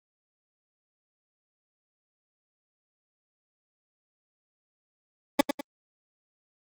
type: tone with echo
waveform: 20% pulse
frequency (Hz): 283.9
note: C#4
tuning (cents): +41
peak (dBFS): -10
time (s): 5.39-5.41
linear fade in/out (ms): 5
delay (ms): 100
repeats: 2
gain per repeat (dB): -8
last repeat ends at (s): 5.61
effects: Opus 32 kbps